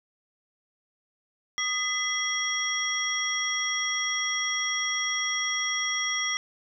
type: tone cluster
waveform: sine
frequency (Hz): 1240 / 2013 / 3302 / 5630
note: D#6 / B6 / G#7 / F8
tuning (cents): -6 / +33 / -11 / +13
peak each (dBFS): -35 / -29 / -31 / -31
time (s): 1.58-6.37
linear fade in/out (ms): 0
effects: none